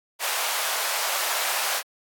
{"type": "high-pass noise", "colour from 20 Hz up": "pink", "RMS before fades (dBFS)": -26, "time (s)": [0.19, 1.83], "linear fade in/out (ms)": 50, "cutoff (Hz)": 650, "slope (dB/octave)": 24, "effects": ["AAC 64 kbps"]}